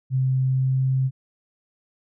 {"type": "tone with pitch glide", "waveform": "sine", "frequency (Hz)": [130.81, 131.72], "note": ["C3", "C3"], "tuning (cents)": [0, 12], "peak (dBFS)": -18, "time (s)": [0.1, 1.11], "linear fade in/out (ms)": 50, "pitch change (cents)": 12, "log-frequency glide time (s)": [0.43, 0.82], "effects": []}